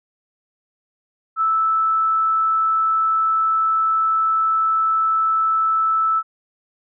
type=tone; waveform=sine; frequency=1314 Hz; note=E6; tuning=6 cents flat; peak=-15 dBFS; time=1.36-6.23 s; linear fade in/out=50 ms; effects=none